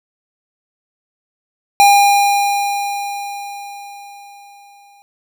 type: tone with exponential decay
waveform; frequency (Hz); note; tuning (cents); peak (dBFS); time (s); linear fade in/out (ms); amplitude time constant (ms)
square; 807; G#5; -50; -6; 1.8-5.02; 0; 700
effects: none